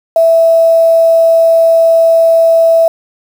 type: tone with quantisation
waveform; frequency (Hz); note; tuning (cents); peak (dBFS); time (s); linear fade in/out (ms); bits
sine; 659.3; E5; 0; -4; 0.16-2.88; 2; 5
effects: none